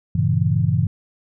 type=chord; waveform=sine; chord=G diminished seventh; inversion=none; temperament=equal; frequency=98 / 116.54 / 138.59 / 164.81 Hz; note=G2 / Bb2 / Db3 / Fb3; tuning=0 / 0 / 0 / 0 cents; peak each=-21 dBFS; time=0.15-0.87 s; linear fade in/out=5 ms; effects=none